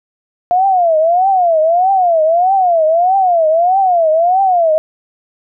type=tone with vibrato; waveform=sine; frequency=698.5 Hz; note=F5; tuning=in tune; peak=-8 dBFS; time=0.51-4.78 s; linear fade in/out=0 ms; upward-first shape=triangle; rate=1.6 Hz; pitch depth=220 cents each way; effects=none